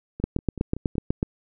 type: two click trains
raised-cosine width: 3 ms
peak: -9 / -21 dBFS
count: 9 / 5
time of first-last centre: 0.24-1.229 / 0.2-0.955 s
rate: 8.09 / 5.3 Hz
effects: none